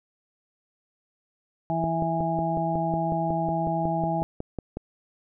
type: harmonic tone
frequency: 164.81 Hz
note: E3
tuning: in tune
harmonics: 1 / 2 / 4 / 5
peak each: -28 / -32 / -29 / -28 dBFS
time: 1.7-4.23 s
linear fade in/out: 0 ms
type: click train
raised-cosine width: 2 ms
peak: -18 dBFS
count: 17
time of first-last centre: 1.84-4.77 s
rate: 5.46 Hz
effects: none